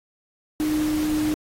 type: tone in noise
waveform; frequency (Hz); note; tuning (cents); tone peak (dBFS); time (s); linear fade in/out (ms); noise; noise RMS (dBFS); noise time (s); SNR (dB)
sine; 305.5; D#4; -32; -20; 0.6-1.34; 0; pink; -34; 0.6-1.34; +11
effects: AAC 48 kbps